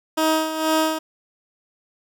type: tone with tremolo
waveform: 15% pulse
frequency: 316.1 Hz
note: D#4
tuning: 27 cents sharp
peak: -10 dBFS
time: 0.17-0.99 s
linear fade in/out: 10 ms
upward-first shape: sine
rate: 2.1 Hz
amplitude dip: 65%
effects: none